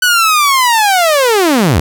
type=linear sweep; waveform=sawtooth; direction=down; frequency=1500 to 61.6 Hz; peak=-4 dBFS; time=0.02-1.8 s; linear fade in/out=5 ms; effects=none